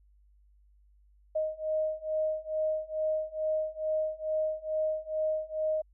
sine beating tone pair, 622.3 / 624.6 Hz, D#5 / D#5, 0 / +7 cents, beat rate 2.3 Hz, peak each -32 / -31 dBFS, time 1.35-5.82 s, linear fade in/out 10 ms, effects added 50 Hz sine -59 dBFS peak until 5.93 s

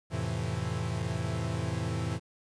45% pulse chord, F major seventh, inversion none, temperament equal, 87.31 / 110 / 130.81 / 164.81 Hz, F2 / A2 / C3 / E3, 0 / 0 / 0 / 0 cents, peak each -37 / -34 / -37 / -36 dBFS, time 0.1-2.2 s, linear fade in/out 50 ms, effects resampled to 22050 Hz + 10-bit

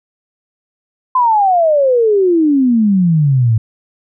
sine exponential sweep, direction down, 1037 to 107.1 Hz, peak -8 dBFS, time 1.15-3.58 s, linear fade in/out 5 ms, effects none

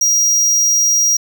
square tone, 5720 Hz, F8, 41 cents sharp, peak -11 dBFS, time 0.01-1.17 s, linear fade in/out 5 ms, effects none

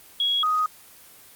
sine tone pair in turn, 3322 / 1249 Hz, G#7 / D#6, 0 / +6 cents, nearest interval octave + perfect fourth, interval 1694 cents, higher first, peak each -20 / -19 dBFS, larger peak second, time 0.2-0.43 / 0.43-0.66 s, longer neither, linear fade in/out 2 ms, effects white hiss -49 dBFS RMS until 1.35 s + Opus 24 kbps

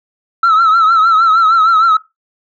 sine tone with vibrato, 1318.5 Hz, E6, in tune, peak -4 dBFS, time 0.43-1.97 s, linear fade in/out 5 ms, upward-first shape triangle, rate 6.5 Hz, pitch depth 88 cents each way, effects noise-tail reverb RT60 0.2 s tail -19 dB re dry + tanh soft clip ceiling -5 dBFS

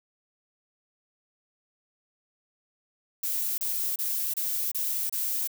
violet noise bursts, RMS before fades -29 dBFS, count 6, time 3.23-5.475 s, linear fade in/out 5 ms, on 350 ms, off 29 ms, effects none

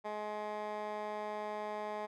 15% pulse tone with band-pass filter, 211 Hz, G#3, 28 cents sharp, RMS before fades -40 dBFS, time 0.04-2.07 s, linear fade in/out 20 ms, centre 920 Hz, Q 1.2, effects none

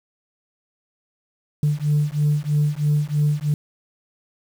sine beating tone pair, 146.83 / 149.93 Hz, D3 / D3, 0 / +36 cents, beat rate 3.1 Hz, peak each -19 dBFS, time 1.63-3.54 s, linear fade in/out 2 ms, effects tanh soft clip ceiling -12 dBFS + 7-bit

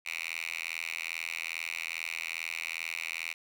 5% pulse tone with high-pass filter, 82.41 Hz, E2, in tune, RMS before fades -37 dBFS, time 0.05-3.34 s, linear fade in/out 20 ms, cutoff 2300 Hz, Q 4.4, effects none

